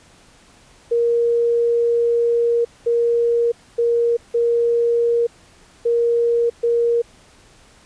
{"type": "tone bursts at uneven times", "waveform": "sine", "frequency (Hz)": 470, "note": "A#4", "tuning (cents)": 14, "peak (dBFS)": -14, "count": 6, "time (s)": [[0.91, 2.65], [2.86, 3.52], [3.78, 4.17], [4.34, 5.27], [5.85, 6.5], [6.63, 7.02]], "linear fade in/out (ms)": 10, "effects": ["pink hiss -50 dBFS RMS until 7.85 s", "resampled to 22050 Hz"]}